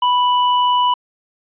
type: tone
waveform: square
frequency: 987.8 Hz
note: B5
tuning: in tune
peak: -13 dBFS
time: 0.02-0.94 s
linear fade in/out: 5 ms
effects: resampled to 8000 Hz